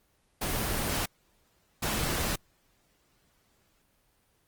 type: noise bursts at uneven times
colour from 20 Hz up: pink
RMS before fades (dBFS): -30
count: 2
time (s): 0.41-1.06 / 1.82-2.36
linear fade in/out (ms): 10
effects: pink hiss -69 dBFS RMS until 4.47 s + Opus 24 kbps